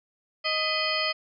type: harmonic tone with a mistuned harmonic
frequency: 625 Hz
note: D#5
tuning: 8 cents sharp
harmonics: 1 / 2 / 3 / 4 / 5 / 7 / 8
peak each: -32 / -32 / -32 / -32 / -32 / -32 / -32 dBFS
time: 0.44-1.13 s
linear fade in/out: 20 ms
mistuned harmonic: 3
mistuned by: +120 cents
effects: none